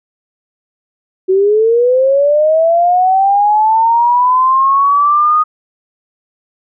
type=linear sweep; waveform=sine; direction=up; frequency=370 to 1244.5 Hz; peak=-7 dBFS; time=1.28-5.44 s; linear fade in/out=20 ms; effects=none